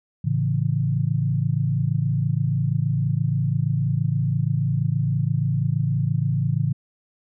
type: chord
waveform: sine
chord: A major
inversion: none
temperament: equal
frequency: 110 / 138.59 / 164.81 Hz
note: A2 / C#3 / E3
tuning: 0 / 0 / 0 cents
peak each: -24 / -22 / -25 dBFS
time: 0.24-6.73 s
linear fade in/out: 10 ms
effects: none